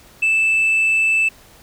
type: tone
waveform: sine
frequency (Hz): 2637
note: E7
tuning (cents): 0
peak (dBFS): -11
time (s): 0.22-1.29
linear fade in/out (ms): 10
effects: tanh soft clip ceiling -12 dBFS + pink hiss -47 dBFS RMS until 1.62 s